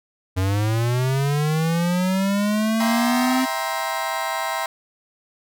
square linear sweep, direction up, 91.4 to 261.6 Hz, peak -19 dBFS, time 0.36-3.46 s, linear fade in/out 20 ms
30% pulse chord, C dominant seventh, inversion first, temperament just, 654.1 / 784.9 / 941.9 / 1046.5 Hz, E5 / G5 / Bb5 / C6, -14 / +2 / +18 / 0 cents, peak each -26 dBFS, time 2.8-4.66 s, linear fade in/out 2 ms
effects none

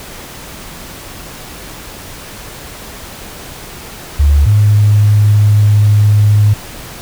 sine tone pair in turn, 72.1 / 104.4 Hz, D2 / G#2, -31 / +10 cents, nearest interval tritone, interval 641 cents, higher second, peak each -5 dBFS, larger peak neither, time 4.19-4.46 / 4.46-6.54 s, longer second, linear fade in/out 10 ms, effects pink hiss -30 dBFS RMS until 7.01 s

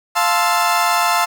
35% pulse chord, F major seventh, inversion none, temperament equal, 698.5 / 880 / 1046.5 / 1318.5 Hz, F5 / A5 / C6 / E6, 0 / 0 / 0 / 0 cents, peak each -18 dBFS, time 0.15-1.26 s, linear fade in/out 20 ms, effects none

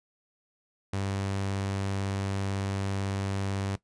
sawtooth tone, 98 Hz, G2, in tune, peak -25 dBFS, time 0.93-3.76 s, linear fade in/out 5 ms, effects noise-tail reverb RT60 0.1 s tail -17 dB re dry + resampled to 22050 Hz

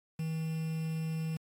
triangle tone with quantisation, 160.2 Hz, E3, 49 cents flat, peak -30 dBFS, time 0.19-1.37 s, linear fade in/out 5 ms, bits 8, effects AAC 64 kbps

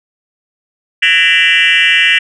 sine tone with frequency modulation, 2348 Hz, D7, 1 cent flat, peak -5 dBFS, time 1.02-2.19 s, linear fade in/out 10 ms, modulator 170 Hz, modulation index 3.8, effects tanh soft clip ceiling -3 dBFS

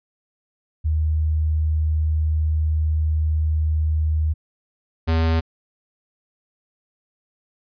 sine / square tone pair in turn, 77.78 / 81.43 Hz, D#2 / E2, 0 / -21 cents, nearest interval minor second, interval 79 cents, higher second, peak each -17 dBFS, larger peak neither, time 0.84-4.34 / 5.07-5.41 s, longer first, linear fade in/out 20 ms, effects resampled to 11025 Hz

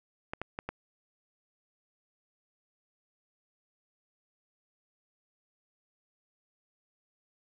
clicks, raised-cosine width 0.5 ms, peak -20 dBFS, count 4, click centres 0.335 / 0.416 / 0.589 / 0.69 s, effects none

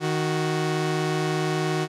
sawtooth tone pair together, 155.4 / 370 Hz, D#3 / F#4, -2 / 0 cents, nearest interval octave + minor third, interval 1502 cents, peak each -21 / -22 dBFS, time 0-1.88 s, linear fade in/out 50 ms, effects low-pass 8000 Hz 12 dB/octave

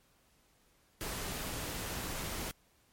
pink noise, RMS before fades -39 dBFS, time 1.01-2.51 s, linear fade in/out 0 ms, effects pink hiss -69 dBFS RMS until 2.92 s + MP3 64 kbps

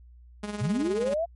sawtooth tone with tremolo, 207.7 Hz, G#3, in tune, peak -25 dBFS, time 0.43-1.14 s, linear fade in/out 5 ms, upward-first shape triangle, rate 19 Hz, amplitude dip 70%
sine linear sweep, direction up, 98 to 696 Hz, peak -24 dBFS, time 0.6-1.26 s, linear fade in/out 20 ms
effects added 60 Hz sine -48 dBFS peak until 1.35 s + MP3 48 kbps

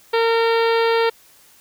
harmonic tone with a mistuned harmonic, 457.9 Hz, A#4, 31 cents flat, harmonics 1 / 2 / 3 / 4 / 5 / 6 / 7 / 8 / 9 / 10, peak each -16 / -22 / -26 / -28 / -30 / -32 / -33 / -34 / -35 / -36 dBFS, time 0.13-1.1 s, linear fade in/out 10 ms, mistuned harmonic 10, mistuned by +26 cents, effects white hiss -51 dBFS RMS until 1.6 s

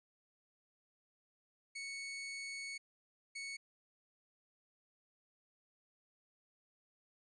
sawtooth tone bursts at uneven times, 2217 Hz, C#7, in tune, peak -39 dBFS, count 2, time 1.75-2.78 / 3.35-3.57 s, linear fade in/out 10 ms, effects resampled to 22050 Hz

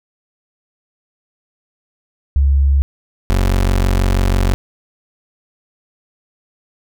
sine / 30% pulse tone pair in turn, 69.3 / 46.15 Hz, C#2 / F#1, 0 / -4 cents, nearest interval perfect fifth, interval 704 cents, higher first, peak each -9 dBFS, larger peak neither, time 2.36-2.82 / 3.3-4.54 s, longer second, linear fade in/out 0 ms, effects none

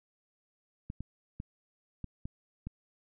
clicks, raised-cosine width 5 ms, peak -26 dBFS, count 6, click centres 0.901 / 1.006 / 1.401 / 2.043 / 2.255 / 2.67 s, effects none

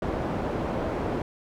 white low-pass noise, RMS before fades -29 dBFS, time 0.02-1.22 s, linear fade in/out 2 ms, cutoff 590 Hz, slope 12 dB/octave, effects none

